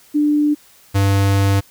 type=tone pair in turn; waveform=sine / square; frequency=296.4 / 98.68 Hz; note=D4 / G2; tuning=+16 / +12 cents; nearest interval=octave + perfect fifth; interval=1904 cents; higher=first; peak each=-12 / -13 dBFS; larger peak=first; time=0.14-0.55 / 0.94-1.61 s; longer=second; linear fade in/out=20 ms; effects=white hiss -49 dBFS RMS until 1.7 s